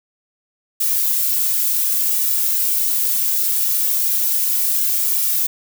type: noise with flanger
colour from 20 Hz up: violet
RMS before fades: -18 dBFS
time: 0.8-5.47 s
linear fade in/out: 10 ms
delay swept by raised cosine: 1.9 to 2.55 ms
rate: 0.69 Hz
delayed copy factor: -0.6
effects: none